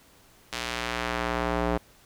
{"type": "tone with band-pass filter sweep", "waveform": "square", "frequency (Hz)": 59.4, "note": "A#1", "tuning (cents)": 33, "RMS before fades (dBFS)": -29, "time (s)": [0.52, 1.78], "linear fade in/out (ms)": 10, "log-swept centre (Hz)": [3900, 610], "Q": 0.71, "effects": ["pink hiss -57 dBFS RMS until 2.05 s"]}